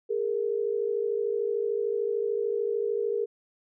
sine tone pair together, 410.4 / 463.8 Hz, G#4 / A#4, -21 / -9 cents, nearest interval major second, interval 212 cents, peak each -28 dBFS, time 0.09-3.26 s, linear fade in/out 20 ms, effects none

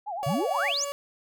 sine tone with vibrato, 757 Hz, F#5, 39 cents sharp, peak -30 dBFS, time 0.06-0.73 s, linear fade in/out 20 ms, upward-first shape sine, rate 8.8 Hz, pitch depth 210 cents each way
30% pulse tone with tremolo, 567 Hz, C#5, 39 cents sharp, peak -27 dBFS, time 0.23-0.92 s, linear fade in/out 0 ms, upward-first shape sine, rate 3.2 Hz, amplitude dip 45%
sine exponential sweep, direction up, 123.47 to 7450 Hz, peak -25 dBFS, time 0.26-0.85 s, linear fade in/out 10 ms
effects none

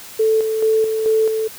sine tone with tremolo, 440 Hz, A4, in tune, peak -12 dBFS, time 0.19-1.48 s, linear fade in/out 10 ms, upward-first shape square, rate 2.3 Hz, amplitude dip 45%, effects white hiss -37 dBFS RMS until 1.58 s

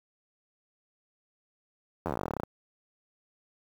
slowing click train, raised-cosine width 1 ms, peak -17 dBFS, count 19, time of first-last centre 2.06-2.434 s, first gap 11 ms, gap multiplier 1.07, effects high-pass 60 Hz 12 dB/octave + 8-bit

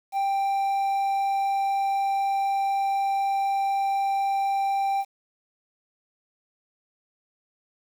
triangle tone with quantisation, 787 Hz, G5, 7 cents sharp, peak -20 dBFS, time 0.12-5.05 s, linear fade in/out 50 ms, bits 8, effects none

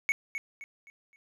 triangle tone with echo, 2217 Hz, C#7, in tune, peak -21 dBFS, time 0.09-0.12 s, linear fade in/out 0 ms, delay 260 ms, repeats 4, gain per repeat -9 dB, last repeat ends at 1.16 s, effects none

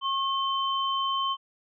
sine tone pair together, 1082 / 3088 Hz, C#6 / G7, -42 / -27 cents, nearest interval octave + tritone, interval 1815 cents, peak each -26 / -30 dBFS, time 0.01-1.37 s, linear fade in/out 50 ms, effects none

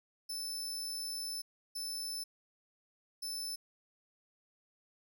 sawtooth tone bursts at uneven times, 5274 Hz, E8, in tune, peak -35 dBFS, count 3, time 0.29-1.42 / 1.75-2.24 / 3.22-3.56 s, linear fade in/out 10 ms, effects none

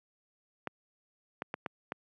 clicks, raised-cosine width 0.5 ms, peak -19 dBFS, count 5, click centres 0.673 / 1.421 / 1.541 / 1.662 / 1.921 s, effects high-pass 150 Hz 12 dB/octave

